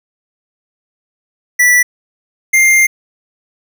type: tone pair in turn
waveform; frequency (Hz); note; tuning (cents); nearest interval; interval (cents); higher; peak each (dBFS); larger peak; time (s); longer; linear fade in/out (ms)
square; 1963 / 2106; B6 / C7; -11 / +11; minor second; 122; second; -7; neither; 1.59-1.83 / 2.53-2.87; second; 10
effects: none